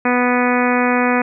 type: harmonic tone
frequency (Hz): 246.9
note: B3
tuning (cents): 0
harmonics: 1 / 2 / 3 / 4 / 5 / 6 / 7 / 8 / 9 / 10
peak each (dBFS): -17 / -20 / -22 / -23 / -24 / -25 / -25 / -26 / -27 / -27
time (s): 0.05-1.22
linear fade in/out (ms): 5
effects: none